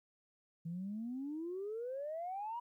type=exponential sweep; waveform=sine; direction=up; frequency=161.5 to 974 Hz; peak=-38 dBFS; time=0.65-2.6 s; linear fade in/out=10 ms; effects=tanh soft clip ceiling -34 dBFS + 13-bit